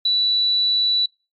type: tone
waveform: sine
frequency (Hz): 3951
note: B7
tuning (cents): 0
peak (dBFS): -15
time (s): 0.05-1.06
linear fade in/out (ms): 5
effects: noise-tail reverb RT60 0.3 s tail -26 dB re dry + MP3 64 kbps